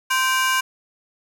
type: ring-modulated tone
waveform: 30% pulse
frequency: 1300 Hz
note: E6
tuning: 24 cents flat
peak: -12 dBFS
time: 0.1-0.61 s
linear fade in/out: 10 ms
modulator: 262 Hz
effects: none